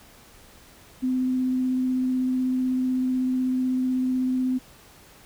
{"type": "tone with vibrato", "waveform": "sine", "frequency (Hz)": 256.1, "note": "C4", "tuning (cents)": -37, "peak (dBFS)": -21, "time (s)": [1.02, 4.59], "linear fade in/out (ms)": 20, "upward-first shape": "sine", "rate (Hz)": 16, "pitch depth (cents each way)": 9, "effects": ["pink hiss -51 dBFS RMS until 5.25 s"]}